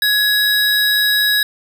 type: tone pair together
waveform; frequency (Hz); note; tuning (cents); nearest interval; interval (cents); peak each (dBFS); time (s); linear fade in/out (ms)
square; 1676 / 3837; G#6 / A#7; +15 / +49; octave + major second; 1434; -16; 0.02-1.43; 2
effects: none